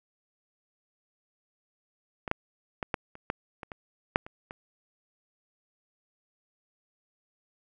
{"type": "clicks", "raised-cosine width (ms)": 0.5, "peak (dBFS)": [-19, -10, -16, -12, -30, -13, -24, -24, -6, -27, -25], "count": 11, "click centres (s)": [2.278, 2.314, 2.828, 2.942, 3.154, 3.301, 3.632, 3.718, 4.159, 4.265, 4.509], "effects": []}